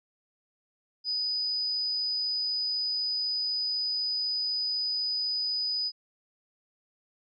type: tone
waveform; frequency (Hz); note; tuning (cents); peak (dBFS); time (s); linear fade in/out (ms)
sine; 4978; D#8; 0; -27; 1.04-5.92; 50
effects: none